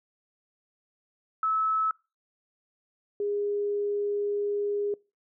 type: tone pair in turn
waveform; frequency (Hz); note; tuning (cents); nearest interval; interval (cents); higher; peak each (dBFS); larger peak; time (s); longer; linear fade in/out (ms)
sine; 1300 / 409.5; E6 / G#4; -24 / -24; octave + minor sixth; 2000; first; -23 / -26; first; 1.43-1.91 / 3.2-4.94; second; 2
effects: noise-tail reverb RT60 0.3 s tail -25 dB re dry